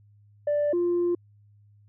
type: tone pair in turn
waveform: sine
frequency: 587.3 / 349.2 Hz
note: D5 / F4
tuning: 0 / 0 cents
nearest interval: major sixth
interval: 900 cents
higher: first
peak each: -20 dBFS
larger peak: neither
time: 0.47-0.73 / 0.73-1.15 s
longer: second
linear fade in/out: 5 ms
effects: tanh soft clip ceiling -19 dBFS + added 103 Hz sine -54 dBFS peak until 1.88 s